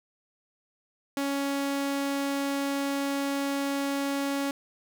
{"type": "tone", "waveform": "sawtooth", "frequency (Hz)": 278.7, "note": "C#4", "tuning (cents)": 9, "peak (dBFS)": -23, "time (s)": [1.17, 4.51], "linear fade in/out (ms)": 2, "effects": []}